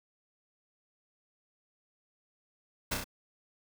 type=noise with echo; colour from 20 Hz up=pink; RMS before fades=-31 dBFS; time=2.91-2.95 s; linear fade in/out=10 ms; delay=31 ms; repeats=3; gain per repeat=-3 dB; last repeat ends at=3.043 s; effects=none